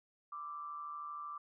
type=tone with amplitude modulation; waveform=sine; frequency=1174.7 Hz; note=D6; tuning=in tune; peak=-39 dBFS; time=0.32-1.38 s; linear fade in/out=5 ms; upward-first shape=sine; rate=153 Hz; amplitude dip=55%; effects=none